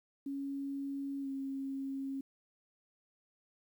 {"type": "tone with pitch glide", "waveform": "sine", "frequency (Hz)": [277.2, 271.2], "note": ["C#4", "C#4"], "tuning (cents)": [0, -38], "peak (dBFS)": -36, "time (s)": [0.26, 2.21], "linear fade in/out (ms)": 5, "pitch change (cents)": -38, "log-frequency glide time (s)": [1.21, 1.28], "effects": ["11-bit"]}